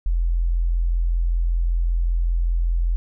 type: tone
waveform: sine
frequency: 42.6 Hz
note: F1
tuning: 42 cents flat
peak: -17 dBFS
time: 0.06-2.96 s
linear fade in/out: 0 ms
effects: none